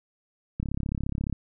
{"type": "click train", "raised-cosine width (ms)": 5, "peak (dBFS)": -17, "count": 26, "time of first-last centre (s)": [0.6, 1.327], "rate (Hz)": 34.4, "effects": []}